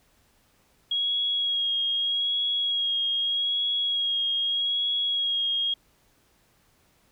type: tone with vibrato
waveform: sine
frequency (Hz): 3296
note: G#7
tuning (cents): -14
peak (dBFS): -23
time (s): 0.91-5.74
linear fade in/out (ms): 5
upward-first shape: sine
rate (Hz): 0.81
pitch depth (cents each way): 22
effects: pink hiss -64 dBFS RMS until 7.11 s